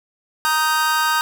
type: chord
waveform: 45% pulse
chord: Eb major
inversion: second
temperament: just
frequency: 933.4 / 1244.5 / 1555.6 Hz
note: Bb5 / Eb6 / G6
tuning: +2 / 0 / -14 cents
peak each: -21 dBFS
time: 0.45-1.21 s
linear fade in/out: 0 ms
effects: none